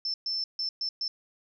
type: tone bursts at uneven times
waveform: sine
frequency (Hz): 5310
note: E8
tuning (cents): +12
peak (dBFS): -28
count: 5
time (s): 0.05-0.14 / 0.26-0.44 / 0.59-0.69 / 0.81-0.89 / 1.01-1.08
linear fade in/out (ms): 2
effects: none